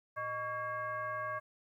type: tone with frequency modulation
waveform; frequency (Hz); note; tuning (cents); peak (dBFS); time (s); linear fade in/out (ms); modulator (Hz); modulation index
sine; 1123; C#6; +22; -35; 0.16-1.4; 20; 505; 1.1
effects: 12-bit